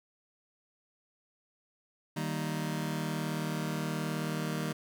sawtooth chord, Eb major, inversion none, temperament just, 155.56 / 194.45 / 233.3 Hz, Eb3 / G3 / Bb3, 0 / -14 / +2 cents, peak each -30 / -34 / -34 dBFS, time 2.16-4.73 s, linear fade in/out 10 ms, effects 11-bit

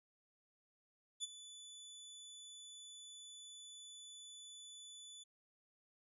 25% pulse tone with ADSR envelope, 3477 Hz, A7, 21 cents flat, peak -34 dBFS, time 1.2-5.24 s, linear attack 36 ms, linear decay 24 ms, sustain -15 dB, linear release 14 ms, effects resampled to 32000 Hz

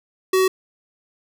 square tone, 376.4 Hz, F#4, 30 cents sharp, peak -15 dBFS, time 0.33-0.48 s, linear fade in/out 5 ms, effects none

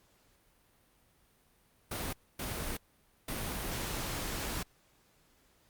pink noise bursts at uneven times, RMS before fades -37 dBFS, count 3, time 1.91-2.13 / 2.39-2.77 / 3.28-4.63 s, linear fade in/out 5 ms, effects pink hiss -68 dBFS RMS until 5.69 s + Opus 48 kbps

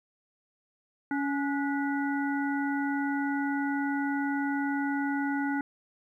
harmonic tone with a mistuned harmonic, 280.6 Hz, C#4, 21 cents sharp, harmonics 1 / 3 / 5 / 7, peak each -28 / -35 / -35 / -41 dBFS, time 1.11-5.61 s, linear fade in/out 2 ms, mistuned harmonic 5, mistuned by +71 cents, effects 11-bit

